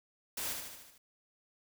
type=noise with echo; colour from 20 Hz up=white; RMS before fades=-38 dBFS; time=0.37-0.53 s; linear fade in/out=5 ms; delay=75 ms; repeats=6; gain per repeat=-4 dB; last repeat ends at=0.98 s; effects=none